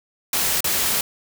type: noise with dropouts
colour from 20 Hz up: white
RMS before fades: -21 dBFS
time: 0.33-1.01 s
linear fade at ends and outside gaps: 2 ms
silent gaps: 0.606-0.643 s
effects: none